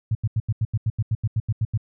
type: tone bursts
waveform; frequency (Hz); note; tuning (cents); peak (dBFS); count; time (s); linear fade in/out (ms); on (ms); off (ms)
sine; 110; A2; 0; -18; 14; 0.11-1.776; 5; 41; 84
effects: none